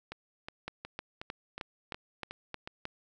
two click trains, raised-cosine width 0.3 ms, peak -24 / -21 dBFS, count 8 / 8, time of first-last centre 0.12-2.675 / 0.68-2.854 s, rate 2.74 / 3.22 Hz, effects none

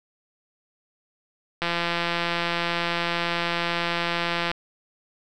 click train, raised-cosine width 0.3 ms, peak -9 dBFS, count 496, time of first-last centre 1.62-4.515 s, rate 171 Hz, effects none

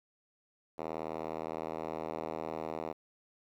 5% pulse tone with band-pass filter, 79.7 Hz, D#2, 42 cents sharp, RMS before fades -39 dBFS, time 0.78-2.93 s, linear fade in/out 10 ms, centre 550 Hz, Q 0.79, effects 11-bit

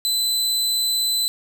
sawtooth tone, 4021 Hz, B7, 30 cents sharp, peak -16 dBFS, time 0.05-1.28 s, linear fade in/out 0 ms, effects none

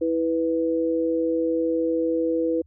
sine tone pair together, 327.2 / 494.3 Hz, E4 / B4, -13 / +1 cents, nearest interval perfect fifth, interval 714 cents, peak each -23 dBFS, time 0.01-2.62 s, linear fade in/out 10 ms, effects added 78 Hz sine -52 dBFS peak until 2.66 s

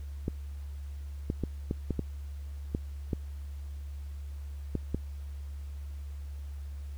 clicks, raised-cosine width 3 ms, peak -17 dBFS, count 10, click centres 0.281 / 1.301 / 1.437 / 1.711 / 1.907 / 1.993 / 2.749 / 3.132 / 4.753 / 4.946 s, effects added 71 Hz sine -37 dBFS peak until 6.97 s + pink hiss -61 dBFS RMS until 6.97 s

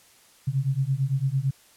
sine beating tone pair, 130.81 / 139.71 Hz, C3 / C#3, 0 / +14 cents, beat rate 8.9 Hz, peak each -25 dBFS, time 0.47-1.51 s, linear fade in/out 10 ms, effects white hiss -56 dBFS RMS until 1.76 s + low-pass 12000 Hz 12 dB/octave

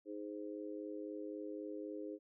harmonic tone, 103.83 Hz, G#2, in tune, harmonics 3 / 4 / 5, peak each -45 / -47 / -49 dBFS, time 0.05-2.19 s, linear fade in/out 50 ms, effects none

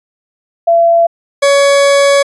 sine / 40% pulse tone pair in turn, 676 / 561.6 Hz, E5 / C#5, +43 / +22 cents, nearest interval minor third, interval 321 cents, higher first, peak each -5 dBFS, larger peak neither, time 0.67-1.07 / 1.42-2.23 s, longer second, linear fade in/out 10 ms, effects resampled to 24000 Hz

